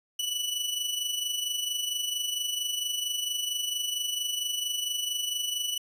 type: tone with amplitude modulation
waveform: sawtooth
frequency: 2960 Hz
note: F#7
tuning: in tune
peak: -23 dBFS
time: 0.19-5.78 s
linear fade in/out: 5 ms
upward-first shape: sine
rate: 24.4 Hz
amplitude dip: 55%
effects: resampled to 32000 Hz